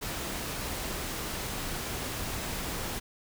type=noise; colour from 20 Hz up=pink; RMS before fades=-35 dBFS; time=0.01-3 s; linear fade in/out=20 ms; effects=none